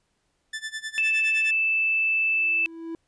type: tone with tremolo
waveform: sawtooth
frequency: 1760 Hz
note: A6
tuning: in tune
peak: -25 dBFS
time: 0.53-1.51 s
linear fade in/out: 5 ms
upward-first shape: sine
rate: 9.7 Hz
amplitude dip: 90%
type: tone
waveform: sine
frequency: 2637 Hz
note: E7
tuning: in tune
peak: -20 dBFS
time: 0.98-2.66 s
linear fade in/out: 0 ms
type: tone with exponential growth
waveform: triangle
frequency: 329.6 Hz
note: E4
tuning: in tune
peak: -27 dBFS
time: 2.07-2.95 s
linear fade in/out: 1 ms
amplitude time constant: 190 ms
effects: pink hiss -72 dBFS RMS until 3.07 s + resampled to 22050 Hz